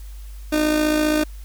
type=tone with amplitude modulation; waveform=30% pulse; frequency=305.2 Hz; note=D#4; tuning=33 cents flat; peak=-12 dBFS; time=0.52-1.24 s; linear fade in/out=10 ms; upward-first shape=sine; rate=55.2 Hz; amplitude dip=50%; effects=added 50 Hz sine -33 dBFS peak until 1.44 s + white hiss -51 dBFS RMS until 1.44 s